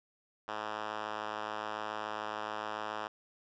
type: tone with band-pass filter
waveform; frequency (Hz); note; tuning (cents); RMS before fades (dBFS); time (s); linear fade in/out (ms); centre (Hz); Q
5% pulse; 107; A2; -48; -39; 0.48-3.08; 10; 1300; 0.76
effects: resampled to 16000 Hz